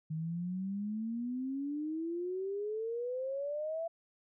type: exponential sweep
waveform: sine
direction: up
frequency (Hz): 154.8 to 673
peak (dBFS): -34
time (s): 0.1-3.88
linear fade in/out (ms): 10
effects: none